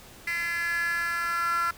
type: tone with high-pass filter sweep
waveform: 10% pulse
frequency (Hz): 340.7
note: F4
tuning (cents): -43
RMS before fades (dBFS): -28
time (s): 0.27-1.71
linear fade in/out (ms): 5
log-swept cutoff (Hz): 2000 to 1300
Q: 6.7
effects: pink hiss -49 dBFS RMS until 1.77 s